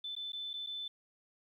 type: tone with dropouts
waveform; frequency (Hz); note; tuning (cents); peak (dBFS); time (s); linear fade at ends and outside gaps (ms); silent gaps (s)
sine; 3520; A7; 0; -38; 0.04-0.88; 5; 0.153-0.164 / 0.321-0.331 / 0.533-0.538 / 0.664-0.67
effects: 12-bit